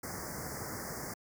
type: band-stop noise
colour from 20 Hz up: pink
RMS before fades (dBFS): -40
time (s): 0.03-1.14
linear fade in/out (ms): 5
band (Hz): 2100 to 4800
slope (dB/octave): 96
effects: high-pass 80 Hz 12 dB/octave